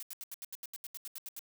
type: noise bursts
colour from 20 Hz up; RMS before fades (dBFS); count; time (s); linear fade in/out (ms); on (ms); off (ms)
blue; -43; 14; 0-1.392; 0; 27; 78
effects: none